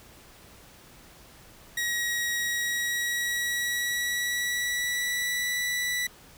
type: tone with pitch glide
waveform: sawtooth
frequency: 1901 to 1964.6 Hz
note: A#6 to B6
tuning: +33 to -10 cents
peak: -23 dBFS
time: 1.77-6.07 s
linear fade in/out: 5 ms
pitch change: +57 cents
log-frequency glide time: 2.36-5.58 s
effects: pink hiss -52 dBFS RMS until 6.37 s